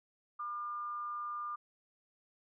sine tone with frequency modulation, 1200 Hz, D6, 37 cents sharp, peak -37 dBFS, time 0.39-1.56 s, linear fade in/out 10 ms, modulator 212 Hz, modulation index 0.28, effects none

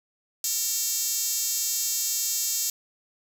5% pulse tone with high-pass filter, 458.1 Hz, A#4, 30 cents flat, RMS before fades -27 dBFS, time 0.44-2.7 s, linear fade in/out 2 ms, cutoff 7700 Hz, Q 3, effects none

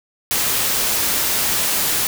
white noise, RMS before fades -19 dBFS, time 0.31-2.07 s, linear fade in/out 0 ms, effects none

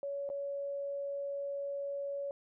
sine tone with dropouts, 562 Hz, C#5, 24 cents sharp, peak -35 dBFS, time 0.03-2.31 s, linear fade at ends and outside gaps 1 ms, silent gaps 0.291-0.3 s, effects none

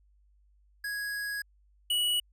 square tone pair in turn, 1661.2 / 2933 Hz, G#6 / F#7, 0 / -16 cents, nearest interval minor seventh, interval 984 cents, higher second, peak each -33 / -26 dBFS, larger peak second, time 0.84-1.42 / 1.9-2.2 s, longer first, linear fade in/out 5 ms, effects added 50 Hz sine -61 dBFS peak until 2.32 s

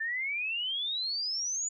sine exponential sweep, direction up, 1759 to 7040 Hz, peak -30 dBFS, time 0-1.69 s, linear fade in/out 10 ms, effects none

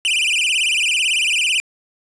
45% pulse tone with vibrato, 2700 Hz, E7, 41 cents sharp, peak -15 dBFS, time 0.05-1.6 s, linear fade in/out 0 ms, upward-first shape sine, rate 18 Hz, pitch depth 230 cents each way, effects resampled to 22050 Hz + 9-bit

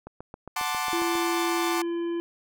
click train, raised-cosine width 1 ms, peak -25 dBFS, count 9, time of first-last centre 0.07-1.154 s, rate 7.38 Hz
sawtooth chord, D dominant seventh, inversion first, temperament equal, 740 / 880 / 1046.5 / 1174.7 Hz, F#5 / A5 / C6 / D6, 0 / 0 / 0 / 0 cents, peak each -29 / -28 / -29 / -28 dBFS, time 0.56-1.82 s, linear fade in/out 5 ms
harmonic tone, 340 Hz, F4, 46 cents flat, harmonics 1 / 3 / 5 / 7 / 9, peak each -26 / -44 / -48 / -54 / -51 dBFS, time 0.93-2.2 s, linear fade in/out 0 ms
effects none

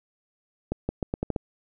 accelerating click train, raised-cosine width 2 ms, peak -13 dBFS, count 7, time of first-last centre 0.72-1.362 s, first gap 170 ms, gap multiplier 0.81, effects none

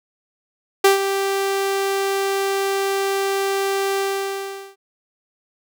sawtooth tone with ADSR envelope, 392 Hz, G4, in tune, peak -5 dBFS, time 0.84-4.76 s, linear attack 7 ms, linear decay 130 ms, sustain -10 dB, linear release 770 ms, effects none

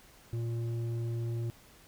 square tone with low-pass filter, 116.54 Hz, A#2, in tune, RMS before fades -34 dBFS, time 0.33-1.5 s, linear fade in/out 0 ms, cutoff 300 Hz, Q 1.2, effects pink hiss -58 dBFS RMS until 1.87 s

